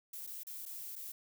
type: noise with dropouts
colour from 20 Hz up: violet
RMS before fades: -45 dBFS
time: 0.13-1.12 s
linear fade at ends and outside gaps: 5 ms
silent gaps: 0.267-0.271 / 0.434-0.468 / 0.655-0.66 / 0.956-0.961 s
effects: none